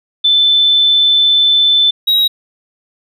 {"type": "tone pair in turn", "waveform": ["sine", "triangle"], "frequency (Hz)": [3523, 3827], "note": ["A7", "A#7"], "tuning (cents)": [1, 45], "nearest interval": "minor second", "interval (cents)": 144, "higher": "second", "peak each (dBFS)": -7, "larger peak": "neither", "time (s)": [[0.24, 1.91], [2.07, 2.28]], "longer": "first", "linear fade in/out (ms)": 10, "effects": []}